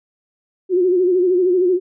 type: tone with vibrato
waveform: sine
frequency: 363.1 Hz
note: F#4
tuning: 33 cents flat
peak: -12 dBFS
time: 0.69-1.8 s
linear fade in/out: 50 ms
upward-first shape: sine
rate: 13 Hz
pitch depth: 69 cents each way
effects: none